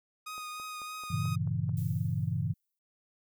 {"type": "tone with vibrato", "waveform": "sawtooth", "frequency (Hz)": 1244.5, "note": "D#6", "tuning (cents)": 0, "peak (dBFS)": -35, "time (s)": [0.26, 1.36], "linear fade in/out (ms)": 10, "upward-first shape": "triangle", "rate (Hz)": 3.2, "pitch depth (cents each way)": 19}
{"type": "click train", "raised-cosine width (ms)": 1, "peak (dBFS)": -38, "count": 7, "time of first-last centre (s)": [0.38, 1.693], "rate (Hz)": 4.57}
{"type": "chord", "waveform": "sine", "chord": "G diminished seventh", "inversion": "none", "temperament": "equal", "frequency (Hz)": [98, 116.54, 138.59, 164.81], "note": ["G2", "Bb2", "Db3", "Fb3"], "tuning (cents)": [0, 0, 0, 0], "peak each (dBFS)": -34, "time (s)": [1.1, 2.54], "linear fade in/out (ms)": 10}
{"type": "noise with exponential decay", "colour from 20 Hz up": "violet", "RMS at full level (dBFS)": -48, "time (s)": [1.77, 2.79], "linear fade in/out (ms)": 2, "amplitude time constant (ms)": 220}
{"effects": []}